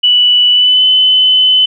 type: tone with pitch glide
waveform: sine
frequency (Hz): 2960 to 3026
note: F#7 to F#7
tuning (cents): 0 to +38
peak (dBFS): -5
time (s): 0.03-1.66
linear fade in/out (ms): 10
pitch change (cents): +38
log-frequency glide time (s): 0.51-0.84
effects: none